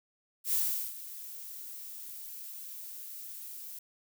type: noise with ADSR envelope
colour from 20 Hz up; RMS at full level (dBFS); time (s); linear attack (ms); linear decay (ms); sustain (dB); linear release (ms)
violet; -28; 0.44-3.79; 93; 400; -16; 4
effects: none